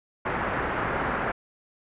white low-pass noise, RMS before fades -28 dBFS, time 0.25-1.32 s, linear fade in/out 10 ms, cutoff 1700 Hz, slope 24 dB/octave, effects resampled to 8000 Hz

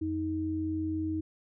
sine tone pair together, 88.62 / 314.8 Hz, F2 / D#4, +26 / +20 cents, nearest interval octave + minor seventh, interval 2194 cents, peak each -36 / -30 dBFS, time 0.01-1.21 s, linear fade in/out 10 ms, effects none

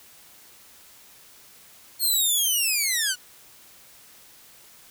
10% pulse linear sweep, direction down, 4320 to 1430 Hz, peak -13 dBFS, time 1.99-3.16 s, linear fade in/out 50 ms, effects white hiss -51 dBFS RMS until 4.9 s

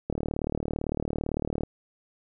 click train, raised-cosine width 2 ms, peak -15 dBFS, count 59, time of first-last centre 0.1-1.634 s, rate 37.8 Hz, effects none

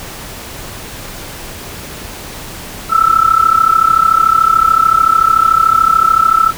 sine tone with amplitude modulation, 1320 Hz, E6, 2 cents sharp, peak -3 dBFS, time 2.89-6.53 s, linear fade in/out 50 ms, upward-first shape sine, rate 33.6 Hz, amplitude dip 85%, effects pink hiss -28 dBFS RMS until 6.57 s

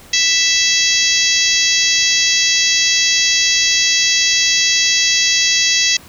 harmonic tone, 659.3 Hz, E5, in tune, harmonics 3 / 4 / 5 / 6 / 7 / 8 / 9 / 10, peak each -20 / -20 / -20 / -20 / -20 / -20 / -20 / -20 dBFS, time 0.13-5.97 s, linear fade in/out 5 ms, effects pink hiss -41 dBFS RMS until 6.08 s

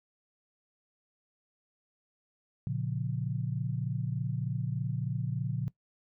sine chord, Bb minor, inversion none, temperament just, 116.54 / 139.85 / 174.81 Hz, Bb2 / Db3 / F3, 0 / +16 / +2 cents, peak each -34 / -33 / -37 dBFS, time 2.67-5.68 s, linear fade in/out 0 ms, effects noise-tail reverb RT60 0.1 s tail -19 dB re dry

